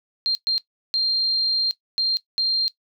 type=tone bursts at uneven times; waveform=sine; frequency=4186 Hz; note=C8; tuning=in tune; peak=-18 dBFS; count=5; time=0.26-0.35 / 0.47-0.58 / 0.94-1.71 / 1.98-2.17 / 2.38-2.68 s; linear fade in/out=0 ms; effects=noise-tail reverb RT60 0.1 s tail -17 dB re dry